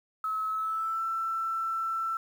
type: tone with pitch glide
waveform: sine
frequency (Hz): 1290 to 1334.7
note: E6 to E6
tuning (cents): -38 to +21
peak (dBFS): -28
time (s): 0.24-2.17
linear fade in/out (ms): 2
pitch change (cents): +59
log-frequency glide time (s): 0.48-1.03
effects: 9-bit